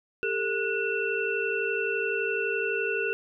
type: tone cluster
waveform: sine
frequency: 399.5 / 451.3 / 1464 / 2691 Hz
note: G4 / A4 / F#6 / E7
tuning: +33 / +44 / -19 / +35 cents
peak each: -31 dBFS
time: 0.23-3.13 s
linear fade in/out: 0 ms
effects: none